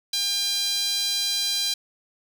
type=tone with high-pass filter; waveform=sawtooth; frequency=801 Hz; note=G5; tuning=37 cents sharp; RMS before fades=-25 dBFS; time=0.13-1.74 s; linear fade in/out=5 ms; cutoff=4100 Hz; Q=3.5; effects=none

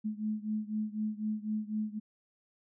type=beating tone pair; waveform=sine; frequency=212.9 / 216.9 Hz; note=G#3 / A3; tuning=+43 / -25 cents; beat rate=4 Hz; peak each=-34 / -36 dBFS; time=0.04-2 s; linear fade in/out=20 ms; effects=none

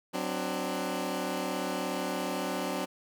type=tone cluster; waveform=15% pulse; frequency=185.8 / 259.9 / 296.8 Hz; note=F#3 / C4 / D4; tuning=+7 / -11 / +18 cents; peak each=-29 dBFS; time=0.13-2.86 s; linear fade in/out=20 ms; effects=none

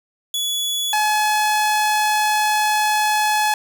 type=tone pair in turn; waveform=sawtooth; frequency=3400 / 850 Hz; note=G#7 / G#5; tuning=+40 / +40 cents; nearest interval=2 octaves; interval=2400 cents; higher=first; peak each=-17 / -12 dBFS; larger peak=second; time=0.34-0.93 / 0.93-3.54 s; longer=second; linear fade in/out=2 ms; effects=none

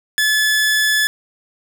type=tone; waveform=sawtooth; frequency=1723 Hz; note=A6; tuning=37 cents flat; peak=-10 dBFS; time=0.18-1.07 s; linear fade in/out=0 ms; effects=none

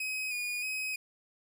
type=tone with vibrato; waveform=40% pulse; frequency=2489 Hz; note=D#7; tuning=in tune; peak=-32 dBFS; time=0-0.96 s; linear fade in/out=5 ms; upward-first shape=square; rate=1.6 Hz; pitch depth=29 cents each way; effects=none

